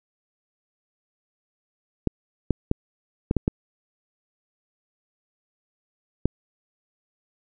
clicks, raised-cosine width 3 ms, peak -7 dBFS, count 7, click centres 2.073 / 2.507 / 2.714 / 3.311 / 3.367 / 3.479 / 6.256 s, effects none

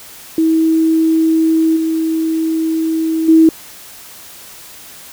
sine tone with level steps, 322 Hz, E4, 41 cents flat, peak -9 / -13 / -4 dBFS, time 0.38-3.49 s, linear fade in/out 2 ms, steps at 1.76 / 3.28 s, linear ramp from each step 10 ms, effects white hiss -36 dBFS RMS until 5.12 s

